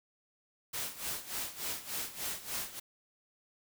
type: noise with tremolo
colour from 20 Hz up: white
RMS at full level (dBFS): -36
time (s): 0.73-2.8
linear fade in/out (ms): 10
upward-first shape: sine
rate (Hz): 3.4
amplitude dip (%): 80
effects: none